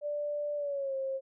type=tone with pitch glide; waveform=sine; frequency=587.3 to 535.5 Hz; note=D5 to C5; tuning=0 to +40 cents; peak=-31 dBFS; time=0.01-1.21 s; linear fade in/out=50 ms; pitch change=-160 cents; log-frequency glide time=0.56-0.95 s; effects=none